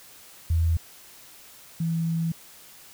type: tone pair in turn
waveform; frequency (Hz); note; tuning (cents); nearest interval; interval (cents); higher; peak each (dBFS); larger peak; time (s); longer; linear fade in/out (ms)
sine; 82.41 / 164.82; E2 / E3; 0 / 0; octave; 1200; second; -19 / -23; first; 0.5-0.77 / 1.8-2.32; second; 5
effects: white hiss -49 dBFS RMS until 2.93 s